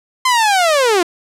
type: linear sweep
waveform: sawtooth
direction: down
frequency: 1046.5 to 332.6 Hz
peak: -7 dBFS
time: 0.25-1.03 s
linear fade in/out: 5 ms
effects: low-pass 10000 Hz 12 dB/octave